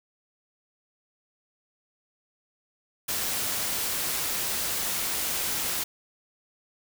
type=noise; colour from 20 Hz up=white; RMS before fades=-29 dBFS; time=3.08-5.84 s; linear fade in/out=10 ms; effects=none